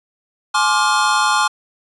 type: chord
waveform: square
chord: D half-diminished seventh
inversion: second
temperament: just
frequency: 845.8 / 1057.2 / 1174.7 / 1409.6 Hz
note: Ab5 / C6 / D6 / F6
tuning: +31 / +18 / 0 / +16 cents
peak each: -20 dBFS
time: 0.54-1.48 s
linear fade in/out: 10 ms
effects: resampled to 24000 Hz